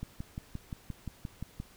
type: click train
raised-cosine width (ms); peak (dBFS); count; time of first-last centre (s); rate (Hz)
5; -25; 10; 0.03-1.601; 5.73
effects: pink hiss -58 dBFS RMS until 1.76 s